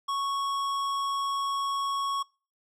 sine tone with tanh clipping, 1107 Hz, C#6, 3 cents flat, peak -29 dBFS, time 0.08-2.23 s, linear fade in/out 10 ms, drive 15 dB, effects noise-tail reverb RT60 0.4 s tail -26 dB re dry

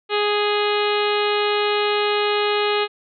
harmonic tone, 415.3 Hz, G#4, in tune, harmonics 1 / 2 / 3 / 4 / 5 / 6 / 7 / 8 / 9 / 10, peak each -20 / -26 / -26 / -31 / -31 / -29 / -29 / -32 / -32 / -34 dBFS, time 0.09-2.88 s, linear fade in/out 50 ms, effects none

